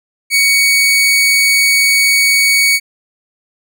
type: tone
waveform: sawtooth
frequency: 2239 Hz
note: C#7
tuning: 17 cents sharp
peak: -5 dBFS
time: 0.3-2.8 s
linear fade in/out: 50 ms
effects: none